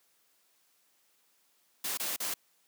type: noise with dropouts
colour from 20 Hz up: white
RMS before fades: -34 dBFS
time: 1.84-2.34 s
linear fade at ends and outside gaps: 5 ms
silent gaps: 1.974-1.997 / 2.163-2.201 s
effects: white hiss -70 dBFS RMS until 2.67 s + high-pass 200 Hz 12 dB/octave